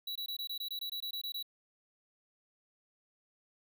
square tone bursts, 3924 Hz, B7, 12 cents flat, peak -37 dBFS, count 13, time 0.07-1.427 s, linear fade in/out 5 ms, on 85 ms, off 21 ms, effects none

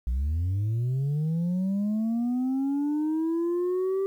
sine linear sweep, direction up, 57.4 to 392 Hz, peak -21 dBFS, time 0.07-4.06 s, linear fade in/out 0 ms, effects tanh soft clip ceiling -23 dBFS + 10-bit

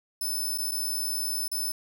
5% pulse tone with dropouts, 5270 Hz, E8, 1 cent flat, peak -22 dBFS, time 0.21-1.72 s, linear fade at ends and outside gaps 5 ms, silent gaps 0.578-0.583 / 0.713-0.717 / 1.48-1.515 s, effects none

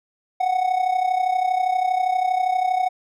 triangle tone with amplitude modulation, 740 Hz, F#5, in tune, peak -13 dBFS, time 0.4-2.89 s, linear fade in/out 10 ms, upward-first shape sine, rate 32.5 Hz, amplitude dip 70%, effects none

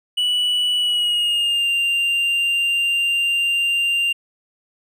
triangle tone with pitch glide, 2951 to 2787 Hz, F#7 to F7, -5 to -4 cents, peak -15 dBFS, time 0.17-4.13 s, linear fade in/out 10 ms, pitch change -99 cents, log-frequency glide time 0.78-1.69 s, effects none

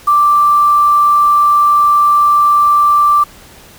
sine tone with quantisation, 1174.7 Hz, D6, in tune, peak -6 dBFS, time 0.07-3.24 s, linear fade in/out 10 ms, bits 5, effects pink hiss -39 dBFS RMS until 3.78 s

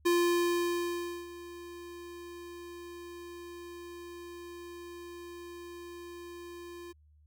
square tone with ADSR envelope, 347.3 Hz, F4, 10 cents flat, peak -24 dBFS, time 0.05-6.93 s, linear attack 14 ms, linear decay 1200 ms, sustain -20 dB, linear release 18 ms, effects added 75 Hz sine -59 dBFS peak until 7.26 s

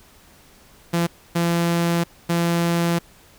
sawtooth tone bursts at uneven times, 170.2 Hz, F3, 44 cents flat, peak -14 dBFS, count 3, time 0.93-1.07 / 1.35-2.04 / 2.29-2.99 s, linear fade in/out 10 ms, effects pink hiss -51 dBFS RMS until 3.38 s

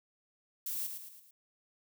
violet noise with echo, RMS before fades -37 dBFS, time 0.66-0.87 s, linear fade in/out 5 ms, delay 110 ms, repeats 4, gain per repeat -6 dB, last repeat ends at 1.31 s, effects none

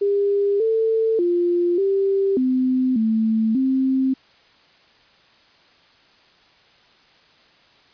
sine tone with pitch steps, 402.3 / 446.3 / 349.3 / 391.7 / 257 / 221.4 / 263.7 Hz, G4 / A4 / F4 / G4 / C4 / A3 / C4, +45 / +25 / 0 / -1 / -31 / +11 / +14 cents, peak -16 dBFS, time 0.01-4.14 s, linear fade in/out 10 ms, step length 590 ms, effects white hiss -54 dBFS RMS until 7.93 s + resampled to 11025 Hz

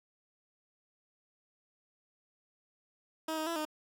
15% pulse tone with pitch steps, 317.8 / 313.3 / 334.9 / 307.2 Hz, D#4 / D#4 / E4 / D#4, +37 / +12 / +27 / -22 cents, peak -27 dBFS, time 3.28-3.652 s, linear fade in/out 5 ms, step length 93 ms, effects none

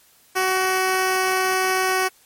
10% pulse tone, 374.9 Hz, F#4, 23 cents sharp, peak -10 dBFS, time 0.35-2.09 s, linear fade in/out 20 ms, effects white hiss -55 dBFS RMS until 2.25 s + MP3 64 kbps

